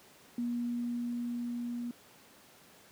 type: tone with level ramp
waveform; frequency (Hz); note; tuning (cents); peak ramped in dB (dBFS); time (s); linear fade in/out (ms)
sine; 239.6; A#3; +48; -30 to -34; 0.38-1.91; 2
effects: pink hiss -58 dBFS RMS until 2.91 s + high-pass 150 Hz 12 dB/octave